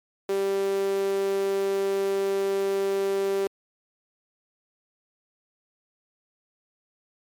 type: tone with high-pass filter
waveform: sawtooth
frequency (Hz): 196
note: G3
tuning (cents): 0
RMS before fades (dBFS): -25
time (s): 0.29-3.47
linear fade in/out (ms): 0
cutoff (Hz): 400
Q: 5.2
effects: MP3 96 kbps